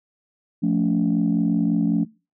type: chord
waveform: sine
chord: F augmented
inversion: none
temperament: equal with one note detuned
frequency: 174.61 / 220 / 283.8 Hz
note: F3 / A3 / C#4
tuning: 0 / 0 / +41 cents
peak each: -21 dBFS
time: 0.62-2.05 s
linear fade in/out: 20 ms
effects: noise-tail reverb RT60 0.3 s tail -23 dB re dry + tanh soft clip ceiling -11 dBFS